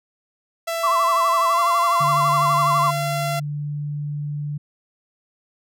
sawtooth tone with pitch glide, 666 to 683.1 Hz, E5 to F5, +18 to -38 cents, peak -19 dBFS, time 0.67-3.4 s, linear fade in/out 10 ms, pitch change +44 cents, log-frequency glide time 1.5-1.59 s
sine tone with vibrato, 1090 Hz, C#6, 29 cents flat, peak -16 dBFS, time 0.83-2.91 s, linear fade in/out 10 ms, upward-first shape sine, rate 12 Hz, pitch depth 120 cents each way
sine tone, 146.83 Hz, D3, in tune, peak -24 dBFS, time 2-4.58 s, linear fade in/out 10 ms
effects none

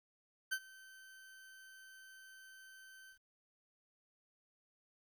40% pulse tone with ADSR envelope, 1542 Hz, G6, 29 cents flat, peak -32 dBFS, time 0.51-3.19 s, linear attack 17 ms, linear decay 61 ms, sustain -22 dB, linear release 100 ms, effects 12-bit

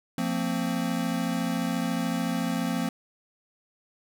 square chord, F suspended fourth, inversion none, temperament equal with one note detuned, 174.61 / 227.6 / 261.6 Hz, F3 / Bb3 / C4, 0 / -41 / 0 cents, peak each -31 dBFS, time 0.18-2.89 s, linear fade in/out 2 ms, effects none

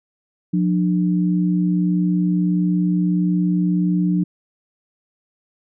sine tone pair together, 178.32 / 299.9 Hz, F3 / D4, +36 / +36 cents, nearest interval major sixth, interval 900 cents, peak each -16 / -22 dBFS, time 0.53-4.24 s, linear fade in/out 10 ms, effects none

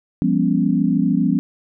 sine tone cluster, 172.5 / 199.5 / 244.6 / 278 Hz, F3 / G3 / B3 / C#4, -21 / +31 / -16 / +5 cents, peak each -20 dBFS, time 0.22-1.39 s, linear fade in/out 0 ms, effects none

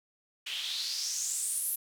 white noise with band-pass filter sweep, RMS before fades -34 dBFS, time 0.46-1.76 s, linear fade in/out 10 ms, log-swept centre 2800 to 12000 Hz, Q 4.7, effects none

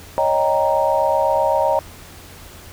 sine chord, Eb dominant seventh, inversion third, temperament equal, 554.4 / 622.3 / 784 / 932.3 Hz, Db5 / Eb5 / G5 / Bb5, 0 / 0 / 0 / 0 cents, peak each -20 / -19 / -23 / -19 dBFS, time 0.18-1.79 s, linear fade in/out 0 ms, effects added 87 Hz sine -43 dBFS peak until 2.72 s + pink hiss -41 dBFS RMS until 2.72 s

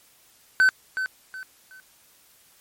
triangle tone with echo, 1524 Hz, G6, 49 cents flat, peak -12 dBFS, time 0.6-0.69 s, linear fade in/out 0 ms, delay 370 ms, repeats 3, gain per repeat -10 dB, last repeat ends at 1.8 s, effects white hiss -57 dBFS RMS until 2.6 s + MP3 64 kbps

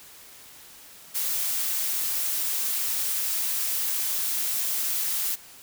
blue noise, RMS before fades -27 dBFS, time 1.14-5.36 s, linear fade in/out 20 ms, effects white hiss -48 dBFS RMS until 5.62 s

